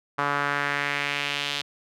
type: tone with band-pass filter sweep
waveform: sawtooth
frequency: 143.3 Hz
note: D3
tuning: 42 cents flat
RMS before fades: -27 dBFS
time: 0.18-1.62 s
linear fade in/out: 10 ms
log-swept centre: 1200 to 3500 Hz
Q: 2.2
effects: none